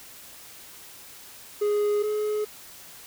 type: tone pair in turn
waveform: triangle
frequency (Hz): 415.3 / 423.5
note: G#4 / G#4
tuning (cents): 0 / +34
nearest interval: unison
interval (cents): 34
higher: second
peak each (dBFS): -19 / -22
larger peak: first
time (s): 1.61-2.03 / 2.03-2.45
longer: neither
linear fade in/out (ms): 10
effects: white hiss -46 dBFS RMS until 3.06 s